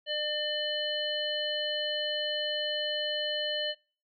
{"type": "harmonic tone", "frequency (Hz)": 600, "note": "D5", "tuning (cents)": 37, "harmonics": [1, 3, 5, 7], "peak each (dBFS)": [-34, -38, -32, -37], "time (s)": [0.06, 3.75], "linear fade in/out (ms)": 50, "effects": ["noise-tail reverb RT60 0.4 s tail -26 dB re dry"]}